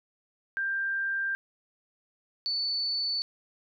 sine tone pair in turn, 1585 / 4483 Hz, G6 / C#8, +19 / +19 cents, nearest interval octave + tritone, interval 1800 cents, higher second, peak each -27 dBFS, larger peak neither, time 0.57-1.35 / 2.46-3.22 s, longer first, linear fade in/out 0 ms, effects none

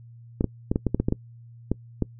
clicks, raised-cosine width 3 ms, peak -9 dBFS, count 11, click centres 0.409 / 0.443 / 0.715 / 0.759 / 0.867 / 0.946 / 1 / 1.085 / 1.124 / 1.716 / 2.023 s, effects noise-tail reverb RT60 0.1 s tail -23 dB re dry + added 117 Hz sine -44 dBFS peak until 2.19 s

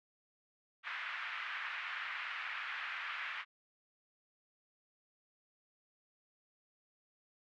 pink band-pass noise, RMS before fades -42 dBFS, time 0.83-3.45 s, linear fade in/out 50 ms, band 1300 to 2600 Hz, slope 24 dB/octave, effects none

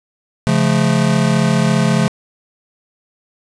square chord, Db augmented, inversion none, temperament just, 138.59 / 173.24 / 216.5 Hz, Db3 / F3 / A3, 0 / -14 / -28 cents, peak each -17 dBFS, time 0.47-2.08 s, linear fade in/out 0 ms, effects resampled to 22050 Hz + 7-bit

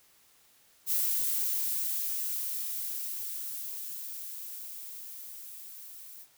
violet noise with level ramp, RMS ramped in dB -28 to -48 dBFS, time 0.86-6.27 s, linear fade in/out 50 ms, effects white hiss -63 dBFS RMS until 6.37 s

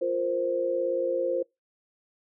sine chord, F suspended fourth, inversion none, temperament just, 349.2 / 465.6 / 523.8 Hz, F4 / Bb4 / C5, 0 / -2 / +2 cents, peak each -31 / -32 / -26 dBFS, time 0.01-1.43 s, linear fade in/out 10 ms, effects noise-tail reverb RT60 0.2 s tail -25 dB re dry

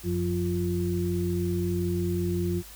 sine tone cluster, 91.8 / 177.3 / 348.9 Hz, F#2 / F3 / F4, -13 / +26 / -2 cents, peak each -29 dBFS, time 0.03-2.63 s, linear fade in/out 50 ms, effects added 50 Hz sine -48 dBFS peak until 2.75 s + white hiss -47 dBFS RMS until 2.75 s

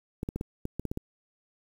clicks, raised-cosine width 3 ms, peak -19 dBFS, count 9, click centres 0.231 / 0.289 / 0.36 / 0.411 / 0.654 / 0.796 / 0.853 / 0.915 / 0.974 s, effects 8-bit

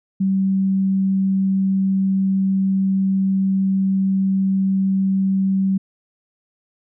sine tone, 192.4 Hz, G3, 32 cents flat, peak -15 dBFS, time 0.2-5.78 s, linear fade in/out 10 ms, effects none

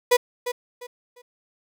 35% pulse tone with echo, 490.3 Hz, B4, 13 cents flat, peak -12 dBFS, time 0.11-0.17 s, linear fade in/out 10 ms, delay 350 ms, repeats 3, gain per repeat -11 dB, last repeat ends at 1.22 s, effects none

